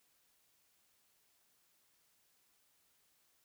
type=silence; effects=white hiss -74 dBFS RMS until 3.44 s